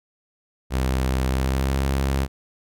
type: tone with pitch glide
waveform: sawtooth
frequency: 65 to 67.6 Hz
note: C2 to C#2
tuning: -11 to -43 cents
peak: -16 dBFS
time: 0.7-2.28 s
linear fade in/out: 50 ms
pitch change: +68 cents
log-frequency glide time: 1.28-1.79 s
effects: none